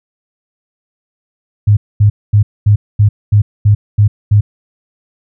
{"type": "tone bursts", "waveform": "sine", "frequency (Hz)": 103.83, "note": "G#2", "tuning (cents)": 0, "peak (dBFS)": -4, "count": 9, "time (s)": [1.67, 4.41], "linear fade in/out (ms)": 10, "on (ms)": 100, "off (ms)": 230, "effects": []}